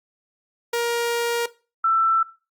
sawtooth / sine tone pair in turn, 471.1 / 1332.5 Hz, A#4 / E6, +18 / +18 cents, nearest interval octave + tritone, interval 1800 cents, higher second, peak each -17 / -16 dBFS, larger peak second, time 0.73-1.46 / 1.84-2.23 s, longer first, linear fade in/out 5 ms, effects noise-tail reverb RT60 0.3 s tail -17 dB re dry + Opus 48 kbps

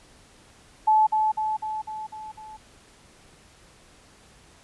sine tone with echo, 865 Hz, A5, 30 cents flat, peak -15 dBFS, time 0.87-1.07 s, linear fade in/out 10 ms, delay 250 ms, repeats 6, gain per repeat -4 dB, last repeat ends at 2.57 s, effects pink hiss -54 dBFS RMS until 4.63 s + resampled to 24000 Hz

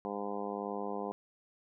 harmonic tone, 101.8 Hz, G#2, 34 cents flat, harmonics 2 / 3 / 4 / 5 / 6 / 7 / 8 / 9 / 10, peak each -42 / -45 / -41 / -42 / -49 / -43 / -45 / -47 / -46 dBFS, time 0.05-1.12 s, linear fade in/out 0 ms, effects none

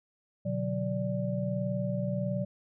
sine tone cluster, 124.6 / 146 / 184.6 / 583 Hz, B2 / D3 / F#3 / D5, +16 / -10 / -4 / -13 cents, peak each -33 / -39 / -32 / -35 dBFS, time 0.45-2.45 s, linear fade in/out 10 ms, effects none

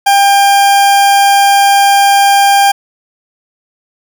40% pulse tone, 798 Hz, G5, 31 cents sharp, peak -4 dBFS, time 0.06-2.72 s, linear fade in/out 10 ms, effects 7-bit

